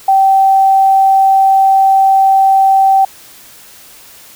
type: tone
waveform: sine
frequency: 775 Hz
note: G5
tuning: 20 cents flat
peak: -5 dBFS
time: 0.08-3.05 s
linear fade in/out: 5 ms
effects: white hiss -38 dBFS RMS until 4.35 s